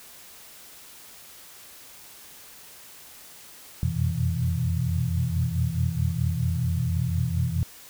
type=tone cluster; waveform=sine; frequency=85.1 / 89.6 / 121.5 / 126.5 / 163.8 Hz; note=F2 / F2 / B2 / B2 / E3; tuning=-44 / +45 / -28 / +42 / -11 cents; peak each=-29 dBFS; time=3.83-7.63 s; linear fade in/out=0 ms; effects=white hiss -47 dBFS RMS until 7.89 s